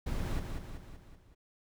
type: noise with echo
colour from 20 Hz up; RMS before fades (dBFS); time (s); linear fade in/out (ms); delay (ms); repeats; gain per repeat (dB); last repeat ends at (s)
brown; -34; 0.06-0.4; 10; 190; 5; -5; 1.35
effects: none